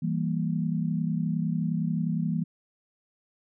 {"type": "chord", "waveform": "sine", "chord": "E diminished", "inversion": "none", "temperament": "equal", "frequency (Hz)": [164.81, 196, 233.1], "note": ["E3", "G3", "Bb3"], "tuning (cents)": [0, 0, 0], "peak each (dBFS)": [-27, -31, -31], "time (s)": [0.02, 2.44], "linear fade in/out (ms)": 10, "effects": []}